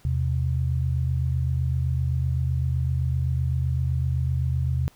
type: tone pair together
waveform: sine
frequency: 80.8 / 128.62 Hz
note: E2 / C3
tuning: -34 / -29 cents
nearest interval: minor sixth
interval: 805 cents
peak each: -24 dBFS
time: 0.05-4.88 s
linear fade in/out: 0 ms
effects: pink hiss -57 dBFS RMS until 4.95 s